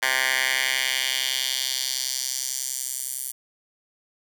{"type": "tone with high-pass filter sweep", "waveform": "10% pulse", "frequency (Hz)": 130.81, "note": "C3", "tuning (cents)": 0, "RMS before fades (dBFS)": -26, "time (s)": [0.02, 3.32], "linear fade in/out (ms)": 10, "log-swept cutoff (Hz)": [1500, 9700], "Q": 1.7, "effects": []}